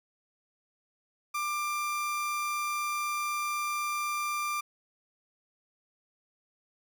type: tone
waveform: 30% pulse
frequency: 1188 Hz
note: D6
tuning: 20 cents sharp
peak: -27 dBFS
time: 1.34-4.61 s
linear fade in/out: 10 ms
effects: none